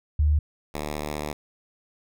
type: tone pair in turn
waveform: sine / 5% pulse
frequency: 74.9 / 74.9 Hz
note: D2 / D2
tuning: +35 / +35 cents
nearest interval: unison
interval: 0 cents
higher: neither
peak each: -17 / -18 dBFS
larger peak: first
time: 0.19-0.39 / 0.74-1.33 s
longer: second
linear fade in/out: 5 ms
effects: none